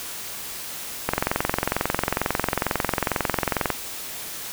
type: click train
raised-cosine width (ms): 0.5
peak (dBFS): -5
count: 59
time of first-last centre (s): 1.09-3.703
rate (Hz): 22.2
effects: white hiss -34 dBFS RMS until 4.52 s